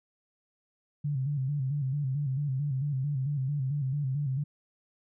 sine tone with vibrato, 138.59 Hz, C#3, in tune, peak -27 dBFS, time 1.04-4.44 s, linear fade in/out 10 ms, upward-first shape square, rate 4.5 Hz, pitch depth 91 cents each way, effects none

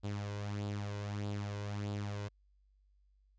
sawtooth tone with flanger, 102.4 Hz, G#2, 24 cents flat, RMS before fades -39 dBFS, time 0.03-2.29 s, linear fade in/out 20 ms, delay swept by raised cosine 0.24 to 2.04 ms, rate 1.6 Hz, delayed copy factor +0.55, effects added 49 Hz sine -66 dBFS peak until 3.38 s + resampled to 16000 Hz

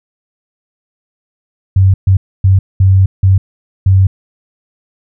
sine tone bursts at uneven times, 95.5 Hz, G2, 45 cents flat, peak -4 dBFS, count 6, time 1.76-1.94 / 2.07-2.17 / 2.44-2.59 / 2.8-3.06 / 3.23-3.38 / 3.86-4.07 s, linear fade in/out 5 ms, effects none

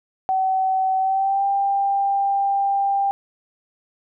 sine tone with pitch glide, 760 to 793.2 Hz, F#5 to G5, +46 to +20 cents, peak -17 dBFS, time 0.29-3.11 s, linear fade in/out 0 ms, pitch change +74 cents, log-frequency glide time 0.99-1.45 s, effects none

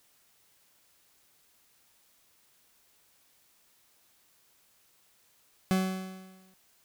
40% pulse tone with exponential decay, 187.9 Hz, F#3, 27 cents sharp, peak -21 dBFS, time 5.71-6.54 s, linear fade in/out 0 ms, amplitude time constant 180 ms, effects white hiss -66 dBFS RMS until 6.84 s

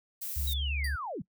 violet noise, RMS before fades -37 dBFS, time 0.21-0.54 s, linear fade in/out 10 ms
sine tone with vibrato, 70 Hz, C#2, 18 cents sharp, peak -30 dBFS, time 0.36-0.96 s, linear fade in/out 10 ms, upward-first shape sine, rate 8.7 Hz, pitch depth 16 cents each way
sine linear sweep, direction down, 3901 to 116.54 Hz, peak -34 dBFS, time 0.47-1.22 s, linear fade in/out 5 ms
sawtooth tone with exponential decay, 4699 Hz, D8, in tune, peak -31 dBFS, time 0.84-0.99 s, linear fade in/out 5 ms, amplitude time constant 32 ms
effects noise-tail reverb RT60 0.1 s tail -23 dB re dry

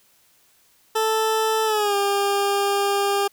20% pulse tone with pitch glide, 440 to 401.2 Hz, A4 to G4, 0 to +40 cents, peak -14 dBFS, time 0.95-3.28 s, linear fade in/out 10 ms, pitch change -160 cents, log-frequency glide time 1.65-1.95 s, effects white hiss -59 dBFS RMS until 3.32 s

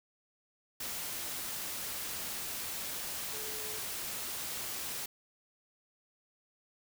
sine tone in noise, 430.9 Hz, A4, 36 cents flat, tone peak -47 dBFS, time 3.33-3.79 s, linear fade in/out 5 ms, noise white, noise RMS -39 dBFS, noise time 0.8-5.06 s, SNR -11 dB, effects none

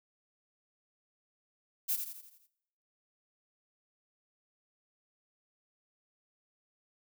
violet noise with echo, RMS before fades -31 dBFS, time 1.88-1.97 s, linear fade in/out 20 ms, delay 84 ms, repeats 6, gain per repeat -6 dB, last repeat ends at 2.474 s, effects noise-tail reverb RT60 0.8 s tail -20 dB re dry

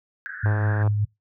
pink band-pass noise, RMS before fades -35 dBFS, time 0.26-0.83 s, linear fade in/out 0 ms, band 1500 to 1700 Hz, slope 96 dB/octave
sine tone with tremolo, 104.1 Hz, G#2, 5 cents sharp, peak -17 dBFS, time 0.43-1.05 s, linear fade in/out 10 ms, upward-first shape sine, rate 5.2 Hz, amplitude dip 35%
click train, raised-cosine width 1 ms, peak -17 dBFS, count 45, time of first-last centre 0.46-0.875 s, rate 106 Hz
effects noise-tail reverb RT60 0.2 s tail -25 dB re dry + high-pass 60 Hz 12 dB/octave

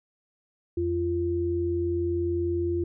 sine tone pair together, 86.33 / 345.3 Hz, F2 / F4, -19 / -20 cents, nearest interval 2 octaves, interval 2399 cents, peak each -30 / -25 dBFS, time 0.77-2.84 s, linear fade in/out 5 ms, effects none

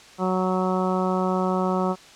harmonic tone, 185.4 Hz, F#3, 4 cents sharp, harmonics 1 / 2 / 3 / 4 / 5 / 6 / 7, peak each -24 / -27 / -29 / -30 / -31 / -32 / -32 dBFS, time 0.18-1.96 s, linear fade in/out 50 ms, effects white hiss -47 dBFS RMS until 2.15 s + low-pass 6000 Hz 12 dB/octave

